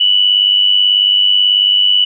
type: tone with amplitude modulation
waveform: sine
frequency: 2960 Hz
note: F#7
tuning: in tune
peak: -5 dBFS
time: 0-2.05 s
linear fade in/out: 10 ms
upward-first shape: sine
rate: 98.3 Hz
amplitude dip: 60%
effects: none